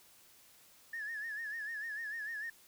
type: tone with vibrato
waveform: sine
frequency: 1760 Hz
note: A6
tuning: in tune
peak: -37 dBFS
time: 0.93-2.5 s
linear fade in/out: 5 ms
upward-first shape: sine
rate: 6.7 Hz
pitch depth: 94 cents each way
effects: tanh soft clip ceiling -34 dBFS + white hiss -62 dBFS RMS until 2.67 s